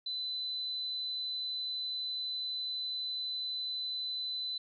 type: tone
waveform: sine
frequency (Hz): 4014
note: B7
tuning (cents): +27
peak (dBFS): -34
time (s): 0.06-4.58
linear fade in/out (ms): 5
effects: none